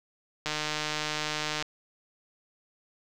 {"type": "click train", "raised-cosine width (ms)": 0.2, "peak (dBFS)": -13, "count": 178, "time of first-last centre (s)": [0.46, 1.624], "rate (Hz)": 152, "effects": []}